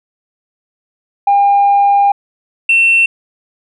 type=tone pair in turn; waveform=sine; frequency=804 / 2700 Hz; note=G5 / E7; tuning=+44 / +41 cents; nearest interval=octave + major sixth; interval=2097 cents; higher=second; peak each=-5 dBFS; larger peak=neither; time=1.27-2.12 / 2.69-3.06 s; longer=first; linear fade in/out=5 ms; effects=tanh soft clip ceiling -4 dBFS